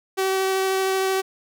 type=tone with vibrato; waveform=sawtooth; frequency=381.9 Hz; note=G4; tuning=45 cents flat; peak=-16 dBFS; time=0.17-1.22 s; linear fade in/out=20 ms; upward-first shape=triangle; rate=13 Hz; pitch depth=9 cents each way; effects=none